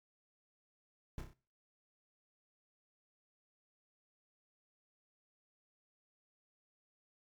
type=noise with echo; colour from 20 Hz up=brown; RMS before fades=-41 dBFS; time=1.18-1.21 s; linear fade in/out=2 ms; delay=31 ms; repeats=4; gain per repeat=-5 dB; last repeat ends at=1.334 s; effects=noise-tail reverb RT60 0.4 s tail -19 dB re dry + MP3 96 kbps